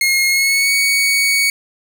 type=tone with pitch glide; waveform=sawtooth; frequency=2152 to 2236 Hz; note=C7 to C#7; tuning=+48 to +14 cents; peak=-9 dBFS; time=0.01-1.5 s; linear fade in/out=2 ms; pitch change=+66 cents; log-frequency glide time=0.28-0.72 s; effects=none